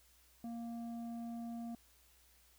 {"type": "tone with low-pass filter", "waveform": "square", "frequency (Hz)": 233.1, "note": "A#3", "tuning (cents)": 0, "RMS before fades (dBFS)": -44, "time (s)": [0.44, 1.75], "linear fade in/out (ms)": 2, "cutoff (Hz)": 530, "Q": 3, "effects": ["added 60 Hz sine -70 dBFS peak until 2.58 s", "white hiss -68 dBFS RMS until 2.58 s"]}